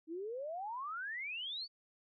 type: exponential sweep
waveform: sine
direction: up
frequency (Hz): 308.4 to 4631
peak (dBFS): -39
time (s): 0.07-1.68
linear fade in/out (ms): 50
effects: none